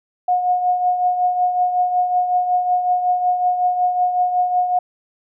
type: tone with tremolo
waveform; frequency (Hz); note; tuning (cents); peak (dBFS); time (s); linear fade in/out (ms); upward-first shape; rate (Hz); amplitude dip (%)
sine; 723; F#5; -40; -12; 0.28-4.79; 5; triangle; 5.4; 60
effects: none